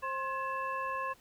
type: harmonic tone with a mistuned harmonic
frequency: 531 Hz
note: C5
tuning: 25 cents sharp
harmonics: 1 / 2 / 3 / 5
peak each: -41 / -34 / -41 / -45 dBFS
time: 0.02-1.14 s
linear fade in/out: 20 ms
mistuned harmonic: 3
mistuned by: +110 cents
effects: pink hiss -62 dBFS RMS until 1.2 s